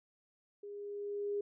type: tone with level ramp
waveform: sine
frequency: 408.1 Hz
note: G#4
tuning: 30 cents flat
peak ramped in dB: -44 to -32 dBFS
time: 0.63-1.41 s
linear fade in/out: 5 ms
effects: none